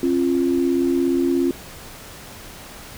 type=tone pair together; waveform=sine; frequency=269 / 346.1 Hz; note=C4 / F4; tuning=+48 / -16 cents; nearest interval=major third; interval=436 cents; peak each=-19 dBFS; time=0.03-1.51 s; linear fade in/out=2 ms; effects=pink hiss -39 dBFS RMS until 2.97 s